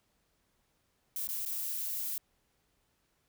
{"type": "noise with dropouts", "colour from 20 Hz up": "violet", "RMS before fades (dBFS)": -36, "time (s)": [1.16, 2.18], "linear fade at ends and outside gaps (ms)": 2, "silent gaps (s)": [[1.273, 1.288], [1.452, 1.46]], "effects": ["pink hiss -75 dBFS RMS until 3.28 s"]}